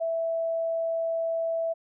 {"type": "tone", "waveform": "sine", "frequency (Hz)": 659.3, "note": "E5", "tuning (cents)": 0, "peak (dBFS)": -25, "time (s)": [0, 1.74], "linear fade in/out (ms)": 20, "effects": []}